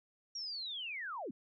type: linear sweep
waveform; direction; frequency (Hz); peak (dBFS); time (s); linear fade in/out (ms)
sine; down; 5680 to 191.3; -39; 0.35-1.31; 5
effects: none